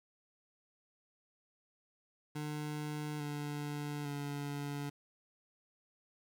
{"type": "tone with pitch steps", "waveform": "25% pulse", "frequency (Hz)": [150, 146.74, 143.56], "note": ["D3", "D3", "D3"], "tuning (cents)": [37, -1, -39], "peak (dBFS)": -34, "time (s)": [2.35, 4.9], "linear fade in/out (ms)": 10, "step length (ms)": 850, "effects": ["11-bit"]}